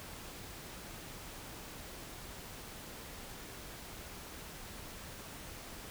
silence, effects pink hiss -48 dBFS RMS until 5.9 s

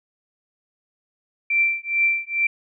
sine tone with tremolo, 2349 Hz, D7, in tune, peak -14 dBFS, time 1.5-2.47 s, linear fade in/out 5 ms, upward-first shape triangle, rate 2.3 Hz, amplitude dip 100%, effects none

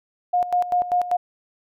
sine tone with tremolo, 715 Hz, F5, 41 cents sharp, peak -16 dBFS, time 0.33-1.17 s, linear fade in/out 10 ms, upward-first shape square, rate 5.1 Hz, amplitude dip 75%, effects none

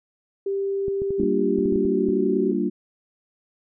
sine tone with pitch glide, 393.7 to 379.2 Hz, G4 to F#4, +8 to +43 cents, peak -22 dBFS, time 0.46-2.52 s, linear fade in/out 5 ms, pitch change -65 cents, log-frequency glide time 1.41-2.19 s
clicks, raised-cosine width 3 ms, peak -20 dBFS, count 11, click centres 0.882 / 1.019 / 1.106 / 1.201 / 1.235 / 1.587 / 1.657 / 1.725 / 1.759 / 1.852 / 2.087 s
sine chord, G minor seventh, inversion none, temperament equal, 196 / 233.1 / 293.7 / 349.2 Hz, G3 / Bb3 / D4 / F4, 0 / 0 / 0 / 0 cents, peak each -26 dBFS, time 1.18-2.7 s, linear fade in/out 20 ms
effects none

